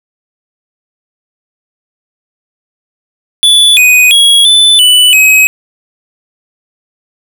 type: tone with pitch steps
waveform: square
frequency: 3459 / 2493 / 3317 / 3508 / 2978 / 2542 Hz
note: A7 / D#7 / G#7 / A7 / F#7 / D#7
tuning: -30 / +3 / -3 / -6 / +11 / +36 cents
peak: -3 dBFS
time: 3.43-5.47 s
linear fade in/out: 0 ms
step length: 340 ms
effects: none